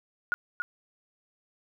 sine tone with echo, 1438 Hz, F#6, 50 cents flat, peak -23 dBFS, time 0.32-0.34 s, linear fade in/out 0 ms, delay 280 ms, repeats 1, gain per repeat -5 dB, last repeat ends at 0.62 s, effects none

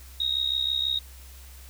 sine tone with amplitude modulation, 3761 Hz, A#7, 15 cents sharp, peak -20 dBFS, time 0.2-0.99 s, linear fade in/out 5 ms, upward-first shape sine, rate 66.2 Hz, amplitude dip 80%, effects added 65 Hz sine -44 dBFS peak until 1.69 s + white hiss -51 dBFS RMS until 1.69 s

